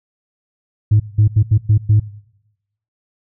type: tone bursts at uneven times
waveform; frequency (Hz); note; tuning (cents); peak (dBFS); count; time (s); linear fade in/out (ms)
sine; 106.1; G#2; +38; -6; 6; 0.91-1 / 1.18-1.28 / 1.36-1.43 / 1.51-1.58 / 1.69-1.78 / 1.89-2; 10
effects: noise-tail reverb RT60 0.9 s tail -21 dB re dry + tanh soft clip ceiling -5 dBFS